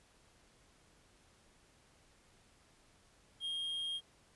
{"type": "tone", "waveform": "triangle", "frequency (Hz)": 3233, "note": "G#7", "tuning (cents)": -47, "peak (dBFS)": -35, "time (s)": [3.4, 4.01], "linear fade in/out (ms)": 50, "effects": ["pink hiss -67 dBFS RMS until 4.35 s", "resampled to 24000 Hz"]}